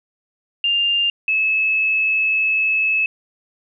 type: tone pair in turn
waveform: sine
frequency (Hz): 2800 / 2596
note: F7 / E7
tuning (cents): +4 / -27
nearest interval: minor second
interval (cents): 131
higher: first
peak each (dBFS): -15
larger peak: neither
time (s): 0.64-1.1 / 1.28-3.06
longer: second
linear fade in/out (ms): 2
effects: none